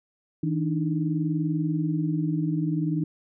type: tone cluster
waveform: sine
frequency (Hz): 160.1 / 293.4 / 313.8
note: D#3 / D4 / D#4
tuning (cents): +50 / -2 / +15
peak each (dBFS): -25 / -29 / -30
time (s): 0.43-3.04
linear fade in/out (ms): 5
effects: none